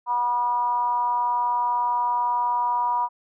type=tone with frequency modulation; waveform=sine; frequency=969 Hz; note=B5; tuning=33 cents flat; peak=-20 dBFS; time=0.06-3.09 s; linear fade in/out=50 ms; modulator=241 Hz; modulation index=0.46; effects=none